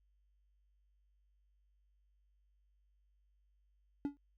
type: tone with exponential decay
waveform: triangle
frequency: 285.1 Hz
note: C#4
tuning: 49 cents sharp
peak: -28 dBFS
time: 4.05-4.17 s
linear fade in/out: 0 ms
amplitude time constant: 26 ms
effects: added 50 Hz sine -70 dBFS peak until 4.37 s